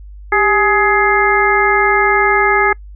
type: harmonic tone with a mistuned harmonic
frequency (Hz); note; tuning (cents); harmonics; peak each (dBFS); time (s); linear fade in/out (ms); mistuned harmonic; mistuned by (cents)
419.6; G#4; +18; 1 / 2 / 3 / 4 / 5; -16 / -16 / -16 / -16 / -16; 0.32-2.73; 5; 1; -93
effects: noise-tail reverb RT60 0.1 s tail -26 dB re dry + added 50 Hz sine -31 dBFS peak until 2.95 s